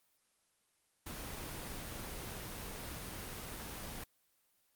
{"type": "noise", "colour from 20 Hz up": "pink", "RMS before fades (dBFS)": -44, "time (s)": [1.06, 4.04], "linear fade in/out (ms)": 5, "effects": ["white hiss -75 dBFS RMS until 4.75 s", "Opus 24 kbps"]}